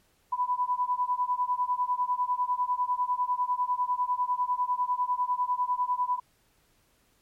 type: beating tone pair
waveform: sine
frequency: 987.8 / 997.8 Hz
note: B5 / B5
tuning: 0 / +17 cents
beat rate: 10 Hz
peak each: -28 dBFS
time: 0.32-6.2 s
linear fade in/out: 10 ms
effects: pink hiss -67 dBFS RMS until 7.21 s + MP3 64 kbps